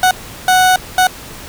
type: tone bursts at uneven times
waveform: 30% pulse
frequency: 740 Hz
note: F#5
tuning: in tune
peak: -5 dBFS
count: 3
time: 0.03-0.11 / 0.48-0.76 / 0.98-1.07 s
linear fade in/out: 2 ms
effects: pink hiss -32 dBFS RMS until 1.48 s